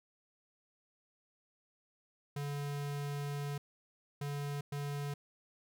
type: tone bursts at uneven times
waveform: square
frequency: 143.5 Hz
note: D3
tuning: 40 cents flat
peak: -37 dBFS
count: 3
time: 2.36-3.58 / 4.21-4.61 / 4.72-5.14 s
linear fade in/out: 5 ms
effects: none